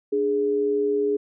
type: tone pair together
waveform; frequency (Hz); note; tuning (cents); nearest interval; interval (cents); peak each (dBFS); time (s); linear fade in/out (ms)
sine; 293.7 / 415.4; D4 / G#4; 0 / 0; tritone; 600; -28 / -20; 0.12-1.17; 10
effects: none